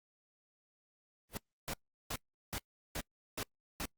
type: noise with exponential growth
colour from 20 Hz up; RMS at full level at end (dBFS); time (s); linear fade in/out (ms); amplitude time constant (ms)
pink; -33; 1.29-1.37; 0; 16
type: noise bursts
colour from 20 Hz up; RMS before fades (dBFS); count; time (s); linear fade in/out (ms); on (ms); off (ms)
pink; -39; 6; 1.68-3.854; 0; 54; 370
effects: noise-tail reverb RT60 0.1 s tail -26 dB re dry + Opus 24 kbps